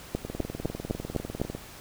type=two click trains; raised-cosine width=2 ms; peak=-13 / -20 dBFS; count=6 / 27; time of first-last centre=0.15-1.416 / 0.25-1.55 s; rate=3.95 / 20 Hz; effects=pink hiss -46 dBFS RMS until 1.8 s